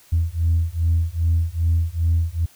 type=beating tone pair; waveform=sine; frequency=82 / 84.5 Hz; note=E2 / E2; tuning=-9 / +43 cents; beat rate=2.5 Hz; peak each=-19 / -19 dBFS; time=0.12-2.46 s; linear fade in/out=10 ms; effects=tanh soft clip ceiling -11 dBFS + white hiss -52 dBFS RMS until 2.55 s